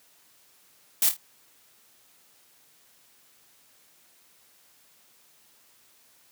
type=noise with echo; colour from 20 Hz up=blue; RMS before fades=-21 dBFS; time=1.02-1.09 s; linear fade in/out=2 ms; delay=26 ms; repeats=3; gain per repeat=-8 dB; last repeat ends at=1.168 s; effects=white hiss -60 dBFS RMS until 6.31 s + high-pass 100 Hz 12 dB/octave